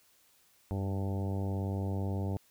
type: harmonic tone with a mistuned harmonic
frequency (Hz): 98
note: G2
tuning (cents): 0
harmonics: 1 / 2 / 3 / 4 / 5 / 6 / 7 / 8 / 9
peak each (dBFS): -32 / -38 / -42 / -44 / -46 / -48 / -49 / -50 / -51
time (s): 0.71-2.37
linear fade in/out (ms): 0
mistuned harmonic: 1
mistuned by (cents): -54
effects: white hiss -66 dBFS RMS until 2.5 s